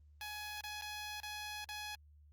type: tone with dropouts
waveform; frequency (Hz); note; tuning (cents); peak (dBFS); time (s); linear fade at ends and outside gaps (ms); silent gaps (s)
10% pulse; 840; G#5; +19; -34; 0.21-1.95; 1; 0.609-0.638 / 0.812-0.821 / 1.202-1.232 / 1.644-1.689
effects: added 74 Hz sine -59 dBFS peak until 2.32 s + Opus 24 kbps